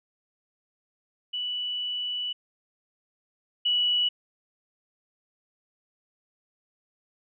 sine tone pair in turn, 2960 / 2943 Hz, F#7 / F#7, 0 / -10 cents, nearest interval unison, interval 10 cents, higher first, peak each -28 / -21 dBFS, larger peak second, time 1.33-2.33 / 3.65-4.09 s, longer first, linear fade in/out 10 ms, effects none

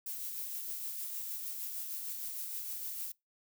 violet noise with tremolo, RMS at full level -39 dBFS, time 0.06-3.12 s, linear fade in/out 5 ms, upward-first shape sine, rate 6.5 Hz, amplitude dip 30%, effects noise-tail reverb RT60 0.2 s tail -24 dB re dry

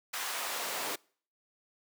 pink noise with high-pass filter sweep, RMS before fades -36 dBFS, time 0.13-0.96 s, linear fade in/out 10 ms, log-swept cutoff 1100 to 430 Hz, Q 0.95, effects noise-tail reverb RT60 0.5 s tail -26 dB re dry

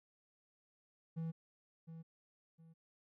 triangle tone with echo, 163.3 Hz, E3, 16 cents flat, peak -36 dBFS, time 1.16-1.32 s, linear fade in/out 20 ms, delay 710 ms, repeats 2, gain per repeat -10 dB, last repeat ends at 2.74 s, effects none

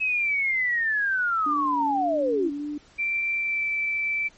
sine linear sweep, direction down, 2583 to 302.6 Hz, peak -21 dBFS, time 0-2.5 s, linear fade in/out 20 ms
sine tone with vibrato, 289.1 Hz, D4, 27 cents flat, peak -28 dBFS, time 1.46-2.78 s, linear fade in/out 5 ms, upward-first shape sine, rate 1.8 Hz, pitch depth 42 cents each way
sine tone with pitch glide, 2349 to 2326 Hz, D7 to D7, 0 to -17 cents, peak -23 dBFS, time 2.98-4.29 s, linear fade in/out 20 ms, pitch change -17 cents, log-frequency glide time 3.35-3.65 s
effects pink hiss -55 dBFS RMS until 4.37 s + MP3 32 kbps

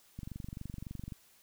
click train, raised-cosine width 5 ms, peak -29 dBFS, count 23, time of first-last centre 0.19-1.122 s, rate 23.6 Hz, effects white hiss -64 dBFS RMS until 1.42 s

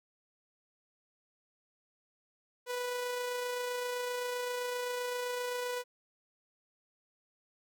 sawtooth tone with amplitude modulation, 492.8 Hz, B4, 4 cents flat, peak -29 dBFS, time 2.66-5.84 s, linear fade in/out 50 ms, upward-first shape sine, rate 27.7 Hz, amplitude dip 25%, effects none

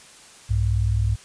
sine tone pair together, 64.14 / 103.3 Hz, C2 / G#2, -34 / -9 cents, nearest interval minor sixth, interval 825 cents, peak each -22 / -20 dBFS, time 0.49-1.16 s, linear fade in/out 20 ms, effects white hiss -47 dBFS RMS until 1.24 s + resampled to 22050 Hz

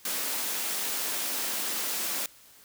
white high-pass noise, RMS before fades -31 dBFS, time 0.05-2.26 s, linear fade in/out 2 ms, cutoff 190 Hz, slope 48 dB/octave, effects white hiss -55 dBFS RMS until 2.64 s

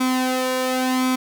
sawtooth tone with flanger, 256.6 Hz, C4, 34 cents flat, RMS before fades -21 dBFS, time 0-1.16 s, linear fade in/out 10 ms, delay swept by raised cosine 0.86 to 1.78 ms, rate 0.92 Hz, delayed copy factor +0.65, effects none

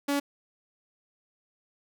sawtooth tone, 283.5 Hz, C#4, 39 cents sharp, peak -21 dBFS, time 0.08-0.2 s, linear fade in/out 10 ms, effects none

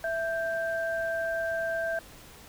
sine tone pair together, 661 / 1572.1 Hz, E5 / G6, +5 / +5 cents, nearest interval octave + minor third, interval 1500 cents, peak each -29 / -32 dBFS, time 0.04-1.99 s, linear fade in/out 2 ms, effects pink hiss -50 dBFS RMS until 2.48 s

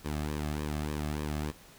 sawtooth tone with flanger, 75 Hz, D2, 37 cents sharp, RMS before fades -34 dBFS, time 0.04-1.52 s, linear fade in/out 20 ms, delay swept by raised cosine 1.4 to 2.13 ms, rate 3.4 Hz, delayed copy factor -0.65, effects pink hiss -55 dBFS RMS until 1.78 s

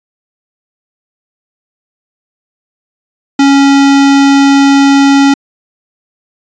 square tone, 277.5 Hz, C#4, 2 cents sharp, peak -4 dBFS, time 3.39-5.34 s, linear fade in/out 5 ms, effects resampled to 16000 Hz

